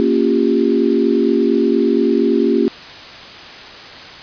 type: chord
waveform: sine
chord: G half-diminished seventh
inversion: first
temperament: equal with one note detuned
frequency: 233.1 / 277.2 / 349.2 / 397.9 Hz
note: Bb3 / Db4 / F4 / G4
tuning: 0 / 0 / 0 / +26 cents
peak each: -17 dBFS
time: 0-2.68 s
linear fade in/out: 0 ms
effects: white hiss -34 dBFS RMS until 4.22 s + resampled to 11025 Hz